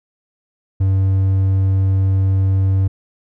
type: tone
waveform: triangle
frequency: 96 Hz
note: G2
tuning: 36 cents flat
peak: -10 dBFS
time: 0.8-2.88 s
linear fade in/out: 10 ms
effects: none